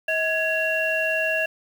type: tone cluster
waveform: sine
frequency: 639 / 1671 / 2746 Hz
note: D#5 / G#6 / F7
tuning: +46 / +10 / -30 cents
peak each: -25 / -25 / -25 dBFS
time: 0.08-1.46 s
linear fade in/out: 5 ms
effects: 7-bit